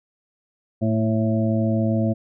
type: harmonic tone with a mistuned harmonic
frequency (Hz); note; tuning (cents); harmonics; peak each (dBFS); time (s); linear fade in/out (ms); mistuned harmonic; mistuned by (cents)
110; A2; 0; 1 / 2 / 3 / 5 / 6; -22 / -21 / -28 / -29 / -29; 0.81-2.14; 20; 2; +22
effects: none

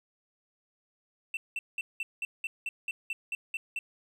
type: tone bursts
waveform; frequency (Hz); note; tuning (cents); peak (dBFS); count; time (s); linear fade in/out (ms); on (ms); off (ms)
triangle; 2684; E7; +31; -29; 12; 1.34-3.79; 2; 30; 190
effects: none

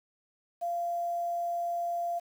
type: tone with quantisation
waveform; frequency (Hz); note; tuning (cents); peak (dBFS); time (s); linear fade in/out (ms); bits
sine; 691; F5; -19; -29; 0.61-2.2; 20; 9
effects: none

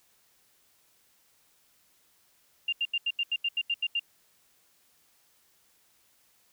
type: tone bursts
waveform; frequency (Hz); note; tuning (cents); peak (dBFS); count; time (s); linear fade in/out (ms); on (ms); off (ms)
sine; 2794; F7; 0; -25; 11; 2.68-3.996; 5; 46; 81
effects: white hiss -66 dBFS RMS until 6.52 s

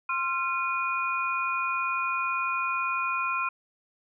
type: tone cluster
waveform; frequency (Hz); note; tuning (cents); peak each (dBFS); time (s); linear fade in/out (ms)
sine; 1052 / 1370 / 2458; C6 / F6 / D#7; +9 / -34 / -22; -30; 0.09-3.49; 5
effects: none

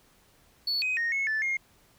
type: tone with pitch steps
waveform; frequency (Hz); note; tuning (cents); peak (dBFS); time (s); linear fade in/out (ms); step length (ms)
sine; 4432 / 2515 / 1858 / 2188 / 1752 / 2135; C#8 / D#7 / A#6 / C#7 / A6 / C7; -1 / +18 / -6 / -23 / -8 / +34; -24; 0.67-1.57; 5; 150
effects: tanh soft clip ceiling -23 dBFS + pink hiss -62 dBFS RMS until 1.98 s

